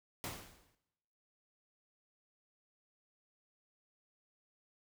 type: noise with exponential decay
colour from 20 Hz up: pink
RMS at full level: -39 dBFS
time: 0.24-0.75 s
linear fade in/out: 0 ms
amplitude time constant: 110 ms
effects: noise-tail reverb RT60 1.0 s tail -19 dB re dry